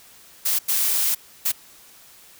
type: noise bursts at uneven times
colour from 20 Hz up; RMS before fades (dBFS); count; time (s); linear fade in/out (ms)
blue; -21; 3; 0.45-0.59 / 0.68-1.15 / 1.45-1.52; 10
effects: white hiss -49 dBFS RMS until 2.39 s